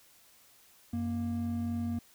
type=tone pair together; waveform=triangle; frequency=92.86 / 234.8 Hz; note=F#2 / A#3; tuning=+7 / +13 cents; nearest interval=octave + major third; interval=1606 cents; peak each=-34 / -30 dBFS; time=0.93-1.99 s; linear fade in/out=5 ms; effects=white hiss -61 dBFS RMS until 2.14 s